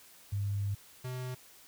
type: tone pair in turn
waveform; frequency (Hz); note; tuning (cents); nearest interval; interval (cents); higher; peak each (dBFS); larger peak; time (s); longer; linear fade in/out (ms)
sine / square; 100.8 / 127; G2 / B2; +49 / +49; major third; 400; second; -30 / -37; first; 0.32-0.75 / 1.04-1.35; first; 10
effects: white hiss -57 dBFS RMS until 1.67 s